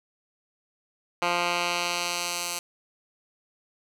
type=tone with band-pass filter sweep; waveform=10% pulse; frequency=174.61 Hz; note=F3; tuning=in tune; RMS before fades=-28 dBFS; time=1.22-2.59 s; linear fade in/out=2 ms; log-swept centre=1800 to 8200 Hz; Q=0.75; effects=9-bit